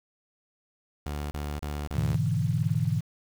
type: tone bursts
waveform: sawtooth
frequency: 73.42 Hz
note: D2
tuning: in tune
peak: -27 dBFS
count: 4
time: 1.06-2.156 s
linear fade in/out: 0 ms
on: 250 ms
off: 32 ms
type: chord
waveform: sine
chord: E dominant seventh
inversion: first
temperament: equal with one note detuned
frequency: 104.19 / 123.47 / 146.83 / 164.81 Hz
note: G#2 / B2 / D3 / E3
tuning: +6 / 0 / 0 / 0 cents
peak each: -29 dBFS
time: 1.94-3.01 s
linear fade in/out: 20 ms
effects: 8-bit